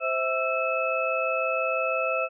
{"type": "tone cluster", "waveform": "sine", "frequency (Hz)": [523, 649, 1330, 2598], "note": ["C5", "E5", "E6", "E7"], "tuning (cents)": [-1, -27, 15, -26], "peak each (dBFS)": -29, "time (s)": [0, 2.29], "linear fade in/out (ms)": 50, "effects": []}